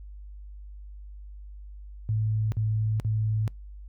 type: tone bursts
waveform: sine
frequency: 108.6 Hz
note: A2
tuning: 22 cents flat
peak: -23 dBFS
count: 3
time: 2.09-3.478 s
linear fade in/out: 0 ms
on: 430 ms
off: 49 ms
effects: noise-tail reverb RT60 0.2 s tail -26 dB re dry + added 50 Hz sine -40 dBFS peak until 3.88 s